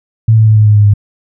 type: tone with pitch steps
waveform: sine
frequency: 111.5 / 109.96 / 108.45 / 106.96 / 105.49 / 104.03 / 102.6 Hz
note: A2 / A2 / A2 / A2 / G#2 / G#2 / G#2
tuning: +23 / -1 / -25 / -49 / +28 / +3 / -21 cents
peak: -3 dBFS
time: 0.28-0.938 s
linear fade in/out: 5 ms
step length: 94 ms
effects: none